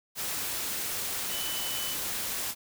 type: tone in noise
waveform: sine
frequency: 3000 Hz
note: F#7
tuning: 23 cents sharp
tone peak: -37 dBFS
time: 1.29-1.97 s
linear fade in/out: 50 ms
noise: white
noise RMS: -33 dBFS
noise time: 0.15-2.55 s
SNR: -7 dB
effects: none